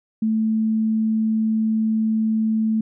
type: tone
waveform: sine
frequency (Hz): 220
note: A3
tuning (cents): 0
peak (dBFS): -17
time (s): 0.22-2.81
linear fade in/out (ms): 5
effects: none